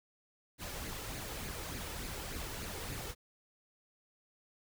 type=noise with flanger; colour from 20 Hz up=pink; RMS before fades=-42 dBFS; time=0.58-3.15 s; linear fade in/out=50 ms; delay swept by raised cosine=0.44 to 2.34 ms; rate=3.4 Hz; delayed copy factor=+0.5; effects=none